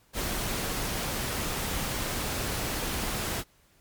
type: noise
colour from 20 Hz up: pink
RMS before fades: -31 dBFS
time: 0.13-3.44 s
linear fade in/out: 50 ms
effects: pink hiss -63 dBFS RMS until 3.8 s + MP3 96 kbps